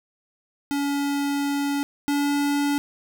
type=tone pair in turn; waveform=square; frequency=283.3 / 286.4 Hz; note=C#4 / D4; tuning=+38 / -43 cents; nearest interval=unison; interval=19 cents; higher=second; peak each=-23 / -21 dBFS; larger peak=second; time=0.71-1.83 / 2.08-2.78 s; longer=first; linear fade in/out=0 ms; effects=none